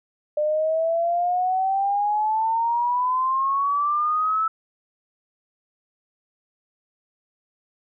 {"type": "exponential sweep", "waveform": "sine", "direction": "up", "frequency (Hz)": [597, 1318.5], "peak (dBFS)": -19, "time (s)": [0.37, 4.48], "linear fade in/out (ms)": 5, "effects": []}